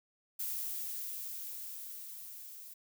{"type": "noise with level ramp", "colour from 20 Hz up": "violet", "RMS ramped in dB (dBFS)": [-37, -50], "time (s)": [0.39, 2.74], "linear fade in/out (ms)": 10, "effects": []}